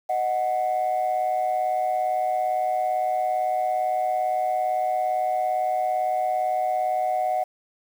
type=tone pair together; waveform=sine; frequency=622.3 / 740 Hz; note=D#5 / F#5; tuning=0 / 0 cents; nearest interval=minor third; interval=300 cents; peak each=-25 / -21 dBFS; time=0.09-7.44 s; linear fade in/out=10 ms; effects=tanh soft clip ceiling -17 dBFS + 8-bit